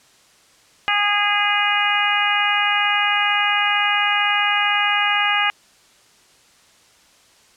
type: harmonic tone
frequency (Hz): 411.1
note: G#4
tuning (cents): -18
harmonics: 2 / 3 / 4 / 5 / 6 / 7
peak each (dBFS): -23 / -23 / -23 / -23 / -23 / -23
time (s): 0.88-5.5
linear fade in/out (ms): 0
effects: white hiss -53 dBFS RMS until 7.56 s + low-pass 8000 Hz 12 dB/octave